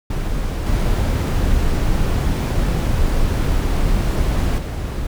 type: noise with level steps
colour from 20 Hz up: brown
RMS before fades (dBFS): -21 / -17 / -23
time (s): 0.1-5.07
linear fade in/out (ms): 5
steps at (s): 0.66 / 4.58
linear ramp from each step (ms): 5
effects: none